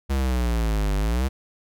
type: exponential two-way sweep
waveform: square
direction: down then up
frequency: 69.3 to 48.66 to 69.3 Hz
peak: -21 dBFS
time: 0.09-1.29 s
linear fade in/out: 20 ms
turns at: 0.96 s
effects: none